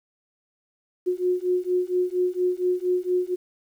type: beating tone pair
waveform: sine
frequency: 360 / 364.3 Hz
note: F#4 / F#4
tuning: -47 / -27 cents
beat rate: 4.3 Hz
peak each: -24 dBFS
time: 1.06-3.36 s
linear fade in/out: 20 ms
effects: 9-bit